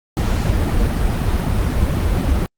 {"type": "noise with flanger", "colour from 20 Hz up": "brown", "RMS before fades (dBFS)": -17, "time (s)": [0.17, 2.46], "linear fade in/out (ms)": 0, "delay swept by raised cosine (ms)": [1.8, 7.6], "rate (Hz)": 3.9, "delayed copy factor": -0.9, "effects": ["Opus 48 kbps"]}